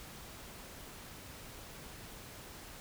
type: silence
effects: pink hiss -50 dBFS RMS until 2.8 s